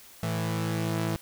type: tone pair together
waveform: sawtooth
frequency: 110.21 / 165 Hz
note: A2 / E3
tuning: +3 / +2 cents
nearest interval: perfect fifth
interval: 699 cents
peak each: -26 dBFS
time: 0.23-1.16 s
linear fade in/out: 0 ms
effects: white hiss -51 dBFS RMS until 1.21 s